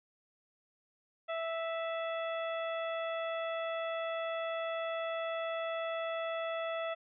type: harmonic tone with a mistuned harmonic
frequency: 658 Hz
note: E5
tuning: 3 cents flat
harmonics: 1 / 2 / 3 / 4 / 5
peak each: -35 / -41 / -45 / -47 / -49 dBFS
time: 1.28-6.95 s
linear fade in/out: 20 ms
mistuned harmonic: 5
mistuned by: +50 cents
effects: none